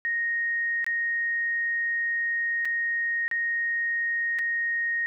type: tone with dropouts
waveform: sine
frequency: 1864.7 Hz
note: A#6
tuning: in tune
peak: -24 dBFS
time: 0.05-5.06 s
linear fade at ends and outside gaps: 0 ms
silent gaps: 0.844-0.865 / 2.65-2.654 / 3.28-3.313 / 4.387-4.391 s
effects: none